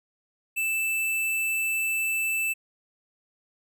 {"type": "tone", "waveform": "square", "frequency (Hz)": 2644, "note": "E7", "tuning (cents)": 5, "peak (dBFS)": -25, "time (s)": [0.56, 2.54], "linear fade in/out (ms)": 20, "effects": []}